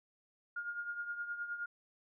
sine tone with tremolo, 1419 Hz, F6, 27 cents sharp, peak -35 dBFS, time 0.56-1.66 s, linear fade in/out 5 ms, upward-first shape triangle, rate 9.6 Hz, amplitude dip 70%, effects none

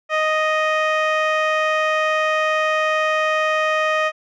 15% pulse tone with low-pass filter, 622.3 Hz, D#5, in tune, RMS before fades -19 dBFS, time 0.09-4.12 s, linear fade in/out 50 ms, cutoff 2900 Hz, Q 0.82, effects none

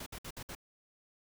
pink noise bursts, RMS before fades -44 dBFS, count 5, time 0-0.551 s, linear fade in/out 5 ms, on 63 ms, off 59 ms, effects none

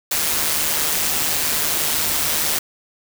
white noise with amplitude modulation, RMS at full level -18 dBFS, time 0.11-2.59 s, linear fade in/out 5 ms, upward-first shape sine, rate 153 Hz, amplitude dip 50%, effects none

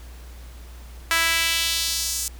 sawtooth tone with high-pass filter sweep, 330 Hz, E4, 2 cents sharp, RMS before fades -23 dBFS, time 1.11-2.28 s, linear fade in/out 0 ms, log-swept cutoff 1600 to 7200 Hz, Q 1.5, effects added 60 Hz sine -38 dBFS peak until 2.39 s + pink hiss -49 dBFS RMS until 2.39 s

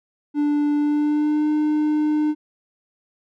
triangle tone with pitch glide, 293.5 to 302.8 Hz, D4 to D#4, -1 to -47 cents, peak -15 dBFS, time 0.34-2.35 s, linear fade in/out 50 ms, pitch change +54 cents, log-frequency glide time 0.76-1.49 s, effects none

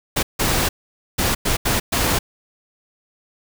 pink noise bursts at uneven times, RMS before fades -19 dBFS, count 6, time 0.16-0.23 / 0.39-0.69 / 1.18-1.35 / 1.45-1.57 / 1.65-1.8 / 1.92-2.19 s, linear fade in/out 10 ms, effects none

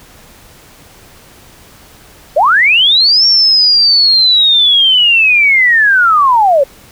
sine linear two-way sweep, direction up then down, 523.3 to 5520 to 523.3 Hz, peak -5 dBFS, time 2.36-6.64 s, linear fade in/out 10 ms, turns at 3.26 s, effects pink hiss -40 dBFS RMS until 6.91 s

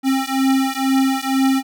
square beating tone pair, 265.8 / 267.9 Hz, C4 / C4, +27 / +41 cents, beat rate 2.1 Hz, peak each -19 dBFS, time 0.03-1.63 s, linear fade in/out 50 ms, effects none

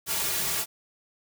white noise with comb filter, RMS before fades -28 dBFS, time 0.06-0.66 s, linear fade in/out 50 ms, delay 3.9 ms, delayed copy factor -0.8, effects none

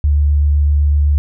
sine tone with vibrato, 73 Hz, D2, 10 cents flat, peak -9 dBFS, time 0.04-1.18 s, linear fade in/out 0 ms, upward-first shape sine, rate 7.9 Hz, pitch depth 12 cents each way, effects none

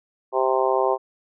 harmonic tone, 130.81 Hz, C3, in tune, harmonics 3 / 4 / 5 / 6 / 7 / 8, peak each -23 / -24 / -25 / -26 / -26 / -27 dBFS, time 0.32-0.98 s, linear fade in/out 50 ms, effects none

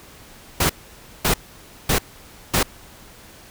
pink noise bursts, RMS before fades -18 dBFS, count 4, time 0.6-2.63 s, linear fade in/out 5 ms, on 95 ms, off 550 ms, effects pink hiss -45 dBFS RMS until 3.5 s

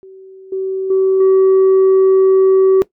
sine tone with level steps, 381.4 Hz, G4, 47 cents flat, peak -34 / -16 / -8 / -4 dBFS, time 0.03-2.82 s, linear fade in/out 0 ms, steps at 0.52 / 0.9 / 1.2 s, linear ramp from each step 5 ms, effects noise-tail reverb RT60 0.1 s tail -19 dB re dry + tanh soft clip ceiling -6 dBFS

